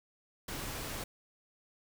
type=noise; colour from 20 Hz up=pink; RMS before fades=-40 dBFS; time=0.48-1.04 s; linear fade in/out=5 ms; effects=none